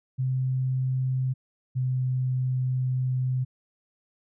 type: tone pair in turn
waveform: sine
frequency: 129.8 / 128.31 Hz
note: C3 / C3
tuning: -13 / -33 cents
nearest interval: unison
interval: 20 cents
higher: first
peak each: -23 dBFS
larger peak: neither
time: 0.18-1.34 / 1.75-3.45 s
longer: second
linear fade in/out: 20 ms
effects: none